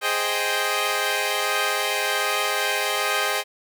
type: chord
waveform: 10% pulse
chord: Ab major seventh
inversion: none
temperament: equal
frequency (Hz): 415.3 / 523.3 / 622.3 / 784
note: Ab4 / C5 / Eb5 / G5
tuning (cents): 0 / 0 / 0 / 0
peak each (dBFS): -19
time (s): 0.01-3.44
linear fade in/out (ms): 50
effects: none